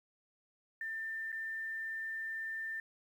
sine tone with dropouts, 1791 Hz, A6, 30 cents sharp, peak -37 dBFS, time 0.81-2.8 s, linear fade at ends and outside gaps 2 ms, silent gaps 1.319-1.326 s, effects 11-bit

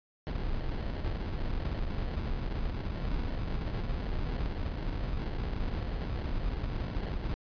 brown noise with sample-and-hold, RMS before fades -33 dBFS, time 0.27-7.34 s, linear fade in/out 0 ms, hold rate 1225 Hz, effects resampled to 11025 Hz

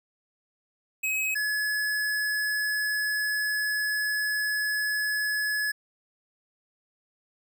square tone pair in turn, 2549 / 1701.3 Hz, D#7 / G#6, +41 / +41 cents, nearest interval perfect fifth, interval 700 cents, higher first, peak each -26 dBFS, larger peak neither, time 1.03-1.35 / 1.35-5.72 s, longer second, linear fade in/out 10 ms, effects none

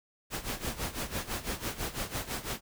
pink noise with tremolo, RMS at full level -33 dBFS, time 0.3-2.61 s, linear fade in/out 50 ms, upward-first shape sine, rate 6 Hz, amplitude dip 80%, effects none

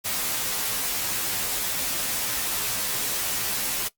white noise with comb filter, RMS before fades -27 dBFS, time 0.04-3.89 s, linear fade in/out 20 ms, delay 13 ms, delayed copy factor -0.95, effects noise-tail reverb RT60 0.1 s tail -19 dB re dry + Opus 48 kbps

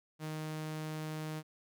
sawtooth tone, 155.56 Hz, D#3, in tune, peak -34 dBFS, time 0.19-1.43 s, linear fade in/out 50 ms, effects none

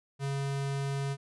square tone, 138.59 Hz, C#3, in tune, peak -31 dBFS, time 0.19-1.17 s, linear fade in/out 50 ms, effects resampled to 24000 Hz

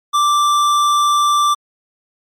sine tone with tanh clipping, 1174.7 Hz, D6, in tune, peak -13 dBFS, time 0.13-1.55 s, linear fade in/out 20 ms, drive 16 dB, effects MP3 96 kbps

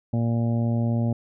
harmonic tone, 116.54 Hz, A#2, in tune, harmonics 1 / 2 / 3 / 4 / 5 / 6 / 7, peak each -22 / -25 / -38 / -41 / -35 / -41 / -43 dBFS, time 0.13-1.13 s, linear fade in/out 5 ms, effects none

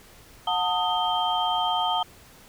sine tone cluster, 726 / 896 / 1250 / 3154 Hz, F#5 / A5 / D#6 / G7, -33 / +31 / +8 / +10 cents, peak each -27 / -26 / -30 / -28 dBFS, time 0.47-2.03 s, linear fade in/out 5 ms, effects pink hiss -51 dBFS RMS until 2.48 s

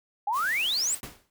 sine exponential sweep, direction up, 784 to 8372 Hz, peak -24 dBFS, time 0.27-0.95 s, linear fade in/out 5 ms
white noise, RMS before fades -40 dBFS, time 0.32-1.01 s, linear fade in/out 50 ms
pink noise with exponential decay, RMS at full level -36 dBFS, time 1.03-1.3 s, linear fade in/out 1 ms, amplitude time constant 57 ms
effects none

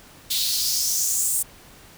white noise with high-pass filter sweep, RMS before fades -23 dBFS, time 0.3-1.43 s, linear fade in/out 10 ms, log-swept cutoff 3600 to 8800 Hz, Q 3.7, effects pink hiss -48 dBFS RMS until 1.97 s

